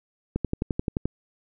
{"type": "click train", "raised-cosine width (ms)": 3, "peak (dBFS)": -12, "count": 9, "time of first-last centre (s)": [0.36, 1.056], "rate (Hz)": 11.5, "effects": []}